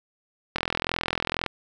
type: click train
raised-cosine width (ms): 0.3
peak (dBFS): -8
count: 39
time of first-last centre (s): 0.56-1.463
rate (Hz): 42.1
effects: none